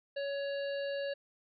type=harmonic tone; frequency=560 Hz; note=C#5; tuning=18 cents sharp; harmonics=1 / 3 / 5 / 7 / 8; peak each=-34 / -44 / -48 / -51 / -52 dBFS; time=0.16-1.14 s; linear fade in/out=10 ms; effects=none